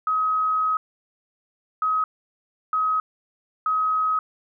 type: tone bursts at uneven times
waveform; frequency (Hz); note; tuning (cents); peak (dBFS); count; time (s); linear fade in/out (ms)
sine; 1269; D#6; +34; -19; 4; 0.07-0.77 / 1.82-2.04 / 2.73-3 / 3.66-4.19; 2
effects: none